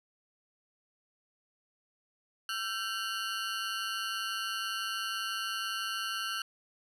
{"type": "ring-modulated tone", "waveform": "20% pulse", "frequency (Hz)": 1452, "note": "F#6", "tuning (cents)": -33, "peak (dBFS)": -25, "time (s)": [2.49, 6.42], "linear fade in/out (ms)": 2, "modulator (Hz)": 105, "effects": ["low-pass 11000 Hz 12 dB/octave"]}